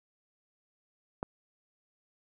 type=click; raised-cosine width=1 ms; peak=-19 dBFS; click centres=1.229 s; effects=none